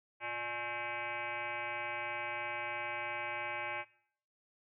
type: tone with frequency modulation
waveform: sine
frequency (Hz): 1568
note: G6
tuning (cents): 0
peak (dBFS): -36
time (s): 0.2-3.85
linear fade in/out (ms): 50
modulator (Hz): 243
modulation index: 4.2
effects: noise-tail reverb RT60 0.6 s tail -20 dB re dry